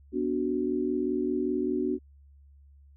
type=chord; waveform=sine; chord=B minor; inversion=none; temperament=equal with one note detuned; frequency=246.9 / 292 / 370 Hz; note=B3 / D4 / F#4; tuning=0 / -10 / 0 cents; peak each=-31 / -30 / -29 dBFS; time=0.12-1.99 s; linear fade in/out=50 ms; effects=added 70 Hz sine -52 dBFS peak until 2.96 s